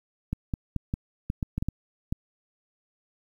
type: clicks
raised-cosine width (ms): 5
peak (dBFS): -15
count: 10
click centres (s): 0.33 / 0.538 / 0.763 / 0.939 / 1.301 / 1.428 / 1.58 / 1.625 / 1.686 / 2.125
effects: 9-bit